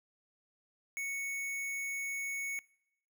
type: tone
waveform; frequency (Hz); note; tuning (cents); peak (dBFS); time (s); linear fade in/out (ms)
square; 2217; C#7; 0; -36; 0.97-2.59; 0
effects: noise-tail reverb RT60 0.8 s tail -24 dB re dry